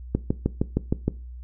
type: click train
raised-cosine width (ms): 3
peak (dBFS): -8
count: 7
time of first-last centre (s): 0.15-1.08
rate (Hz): 6.45
effects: noise-tail reverb RT60 0.3 s tail -19 dB re dry + added 61 Hz sine -36 dBFS peak until 1.43 s